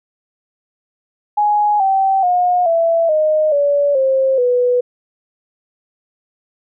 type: tone with pitch steps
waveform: sine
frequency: 834 / 773.7 / 717.7 / 665.8 / 617.6 / 572.9 / 531.5 / 493 Hz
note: G#5 / G5 / F5 / E5 / D#5 / D5 / C5 / B4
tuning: +7 / -23 / +47 / +17 / -13 / -43 / +27 / -3 cents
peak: -11 dBFS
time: 1.37-4.81 s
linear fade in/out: 10 ms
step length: 430 ms
effects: none